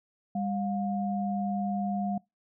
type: tone pair together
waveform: sine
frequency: 199.9 / 710.7 Hz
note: G3 / F5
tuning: +34 / +30 cents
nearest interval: octave + minor seventh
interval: 2196 cents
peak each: -29 / -33 dBFS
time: 0.35-2.18 s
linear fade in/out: 5 ms
effects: noise-tail reverb RT60 0.2 s tail -24 dB re dry